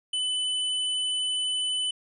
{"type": "tone", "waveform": "square", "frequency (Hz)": 3004, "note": "F#7", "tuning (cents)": 26, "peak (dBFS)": -26, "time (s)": [0.13, 1.91], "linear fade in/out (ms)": 5, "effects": ["resampled to 24000 Hz"]}